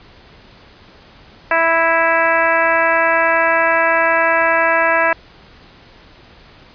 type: harmonic tone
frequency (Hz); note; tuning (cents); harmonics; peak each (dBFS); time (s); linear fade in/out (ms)
329.6; E4; 0; 1 / 2 / 3 / 4 / 5 / 6 / 7 / 8; -29 / -17 / -18 / -21 / -17 / -21 / -24 / -25; 1.51-5.13; 2
effects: pink hiss -44 dBFS RMS until 6.74 s + resampled to 11025 Hz